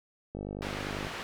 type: click train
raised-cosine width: 2 ms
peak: -24 dBFS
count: 37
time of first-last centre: 0.35-1.069 s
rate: 50.1 Hz
type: low-pass noise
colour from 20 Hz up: white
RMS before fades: -39 dBFS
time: 0.62-1.23 s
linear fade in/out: 0 ms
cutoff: 2400 Hz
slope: 12 dB/octave
effects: none